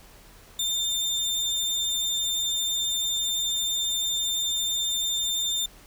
30% pulse tone, 3603 Hz, A7, 40 cents sharp, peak -22 dBFS, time 0.59-5.66 s, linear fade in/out 5 ms, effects added 40 Hz sine -52 dBFS peak until 5.86 s + pink hiss -52 dBFS RMS until 5.86 s

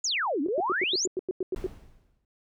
sine exponential two-way sweep, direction down then up, 7300 to 260 to 7300 Hz, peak -25 dBFS, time 0.04-1.06 s, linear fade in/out 5 ms, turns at 0.41 s
sine tone bursts, 371.1 Hz, F#4, 5 cents sharp, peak -25 dBFS, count 11, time 0.46-1.665 s, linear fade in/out 2 ms, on 25 ms, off 93 ms
brown noise with exponential decay, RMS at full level -35 dBFS, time 1.56-2.25 s, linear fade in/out 1 ms, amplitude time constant 150 ms
effects none

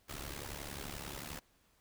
pink noise with amplitude modulation, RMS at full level -41 dBFS, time 0.08-1.4 s, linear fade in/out 20 ms, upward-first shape sine, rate 71.3 Hz, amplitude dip 80%, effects pink hiss -71 dBFS RMS until 1.8 s

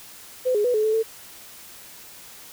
sine tone with pitch steps, 508 / 416.3 / 492.2 / 429 / 435.5 / 446.2 Hz, B4 / G#4 / B4 / A4 / A4 / A4, +49 / +4 / -6 / -44 / -18 / +24 cents, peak -18 dBFS, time 0.45-1.032 s, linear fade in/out 20 ms, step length 97 ms, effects white hiss -44 dBFS RMS until 2.52 s

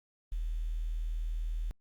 sine tone with quantisation, 40 Hz, D#1, 49 cents sharp, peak -31 dBFS, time 0.32-1.71 s, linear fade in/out 0 ms, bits 10, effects Opus 48 kbps

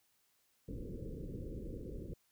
pink low-pass noise, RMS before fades -44 dBFS, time 0.68-2.14 s, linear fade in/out 5 ms, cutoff 530 Hz, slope 96 dB/octave, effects white hiss -75 dBFS RMS until 2.31 s

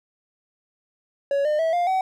triangle tone with pitch steps, 560 / 603.7 / 650.7 / 701.5 / 756.2 Hz, C#5 / D5 / E5 / F5 / F#5, +18 / +48 / -23 / +8 / +38 cents, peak -17 dBFS, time 1.31-2.01 s, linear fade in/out 2 ms, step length 140 ms, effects none

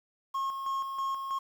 triangle tone with tremolo, 1082 Hz, C#6, 42 cents flat, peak -27 dBFS, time 0.34-1.39 s, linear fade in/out 10 ms, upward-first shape square, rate 3.1 Hz, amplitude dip 45%, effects 9-bit

